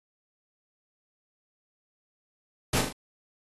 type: noise with echo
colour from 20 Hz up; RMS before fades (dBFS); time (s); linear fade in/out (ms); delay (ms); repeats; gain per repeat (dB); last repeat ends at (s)
pink; -26; 2.73-2.81; 5; 39; 3; -5; 2.927
effects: AAC 32 kbps